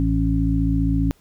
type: harmonic tone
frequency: 55 Hz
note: A1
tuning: in tune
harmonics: 1 / 2 / 3 / 5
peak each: -21 / -24 / -24 / -21 dBFS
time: 0-1.11 s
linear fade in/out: 0 ms
effects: pink hiss -58 dBFS RMS until 1.2 s